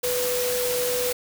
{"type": "tone in noise", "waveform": "sine", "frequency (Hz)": 494.6, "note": "B4", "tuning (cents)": 3, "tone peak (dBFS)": -24, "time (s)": [0.03, 1.13], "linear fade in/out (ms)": 10, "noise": "white", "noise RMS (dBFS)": -28, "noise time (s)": [0.03, 1.13], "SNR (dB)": 1, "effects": []}